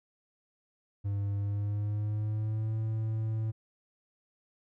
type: tone with pitch glide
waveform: triangle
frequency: 100.6 to 110.34 Hz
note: G2 to A2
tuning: +45 to +5 cents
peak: -27 dBFS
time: 1.04-3.52 s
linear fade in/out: 20 ms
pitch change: +160 cents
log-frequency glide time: 1.36-2.76 s
effects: none